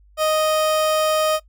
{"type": "tone", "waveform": "30% pulse", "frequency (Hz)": 622.3, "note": "D#5", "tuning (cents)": 0, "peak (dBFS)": -14, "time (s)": [0.17, 1.4], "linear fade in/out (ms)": 50, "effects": ["noise-tail reverb RT60 0.1 s tail -20 dB re dry", "added 50 Hz sine -49 dBFS peak until 1.48 s"]}